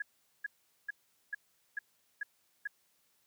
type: tone bursts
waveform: sine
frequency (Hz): 1672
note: G#6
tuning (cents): +11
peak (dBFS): -33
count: 7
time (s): 0-2.674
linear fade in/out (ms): 5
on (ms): 22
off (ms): 420
effects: white hiss -73 dBFS RMS until 3.26 s + high-pass 60 Hz 12 dB/octave